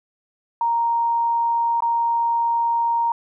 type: tone with dropouts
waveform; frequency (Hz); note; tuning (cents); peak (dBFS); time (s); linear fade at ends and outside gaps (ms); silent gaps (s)
sine; 932.3; A#5; 0; -17; 0.61-3.12; 2; 1.805-1.822
effects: none